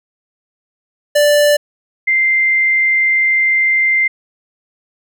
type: tone pair in turn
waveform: square / sine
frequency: 587.3 / 2089 Hz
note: D5 / C7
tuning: 0 / -3 cents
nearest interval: octave + minor seventh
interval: 2197 cents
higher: second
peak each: -9 / -10 dBFS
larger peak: first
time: 1.15-1.57 / 2.07-4.08 s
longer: second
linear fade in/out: 10 ms
effects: none